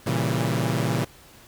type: chord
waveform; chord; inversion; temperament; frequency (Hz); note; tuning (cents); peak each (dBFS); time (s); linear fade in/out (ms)
sawtooth; A# diminished seventh; none; equal with one note detuned; 116.54 / 136.68 / 164.81 / 196; A#2 / C#3 / E3 / G3; 0 / -24 / 0 / 0; -22 / -23 / -24 / -28; 0.06-1.05; 10
effects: pink hiss -50 dBFS RMS until 1.47 s